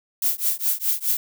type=noise with tremolo; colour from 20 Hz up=violet; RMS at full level=-19 dBFS; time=0.22-1.17 s; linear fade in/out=2 ms; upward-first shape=triangle; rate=4.8 Hz; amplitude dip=100%; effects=none